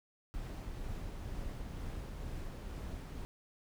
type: noise with tremolo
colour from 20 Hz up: brown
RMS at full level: -41 dBFS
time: 0.34-3.25 s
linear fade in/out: 0 ms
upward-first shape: triangle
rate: 2.1 Hz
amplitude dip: 25%
effects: none